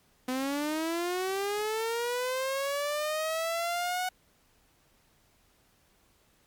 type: linear sweep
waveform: sawtooth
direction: up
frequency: 251.2 to 740 Hz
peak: -25 dBFS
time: 0.28-4.09 s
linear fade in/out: 5 ms
effects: pink hiss -66 dBFS RMS until 6.46 s + MP3 96 kbps